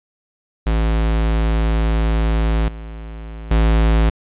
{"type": "tone with level steps", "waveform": "square", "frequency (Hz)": 55, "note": "A1", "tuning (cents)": 0, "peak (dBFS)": [-15, -30, -12], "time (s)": [0.66, 4.1], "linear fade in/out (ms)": 10, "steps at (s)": [2.68, 3.51], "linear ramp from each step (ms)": 2, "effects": ["resampled to 8000 Hz", "9-bit"]}